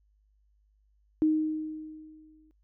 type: tone with exponential decay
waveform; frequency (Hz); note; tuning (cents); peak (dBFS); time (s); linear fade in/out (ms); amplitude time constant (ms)
sine; 311.1; D#4; 0; -19; 1.22-2.51; 0; 280
effects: noise-tail reverb RT60 0.1 s tail -23 dB re dry + added 51 Hz sine -64 dBFS peak until 2.63 s

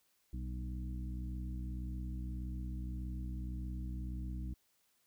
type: harmonic tone with a mistuned harmonic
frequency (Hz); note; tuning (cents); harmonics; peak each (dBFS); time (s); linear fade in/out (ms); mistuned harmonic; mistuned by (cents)
61.74; B1; 0; 1 / 2 / 3 / 4 / 5; -39 / -47 / -48 / -54 / -52; 0.33-4.54; 5; 3; +44
effects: white hiss -75 dBFS RMS until 5.06 s

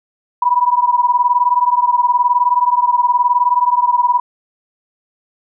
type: beating tone pair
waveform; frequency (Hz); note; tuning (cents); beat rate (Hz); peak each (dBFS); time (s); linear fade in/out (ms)
sine; 971 / 990; B5 / B5; -30 / +4; 19; -13 / -14; 0.42-4.2; 5
effects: none

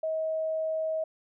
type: tone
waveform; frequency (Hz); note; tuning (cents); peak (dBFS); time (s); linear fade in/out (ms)
sine; 636; D#5; +38; -27; 0.03-1.04; 5
effects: none

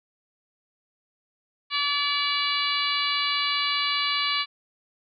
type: harmonic tone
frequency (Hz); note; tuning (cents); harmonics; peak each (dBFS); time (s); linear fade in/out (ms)
575; D5; -37; 2 / 3 / 4 / 5 / 6 / 7 / 8; -29 / -35 / -29 / -30 / -32 / -29 / -34; 1.7-4.46; 50
effects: none

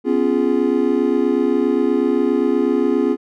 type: chord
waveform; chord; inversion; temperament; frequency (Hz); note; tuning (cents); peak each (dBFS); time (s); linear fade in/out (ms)
triangle; C# dominant seventh; third; just; 249.5 / 277.2 / 346.5 / 415.8; B3 / C#4 / E#4 / G#4; +18 / 0 / -14 / +2; -18; 0.04-3.17; 50
effects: none

